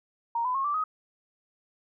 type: tone with pitch steps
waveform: sine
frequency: 932.3 / 1005 / 1083.4 / 1167.9 / 1258.9 Hz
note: A#5 / B5 / C#6 / D6 / D#6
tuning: 0 / +30 / -40 / -10 / +20 cents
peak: -25 dBFS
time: 0.35-0.84 s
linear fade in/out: 5 ms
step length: 98 ms
effects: none